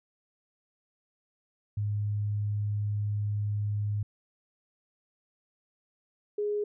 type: tone pair in turn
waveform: sine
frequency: 103.83 / 415.3 Hz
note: G#2 / G#4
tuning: 0 / 0 cents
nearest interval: 2 octaves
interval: 2400 cents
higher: second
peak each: -27 dBFS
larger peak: neither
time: 1.77-4.03 / 6.38-6.64 s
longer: first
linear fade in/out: 5 ms
effects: none